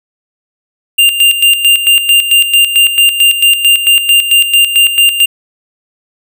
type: tone with tremolo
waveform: square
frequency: 2794 Hz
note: F7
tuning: in tune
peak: -4 dBFS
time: 0.98-5.26 s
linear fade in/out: 10 ms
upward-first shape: square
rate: 4.5 Hz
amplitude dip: 65%
effects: none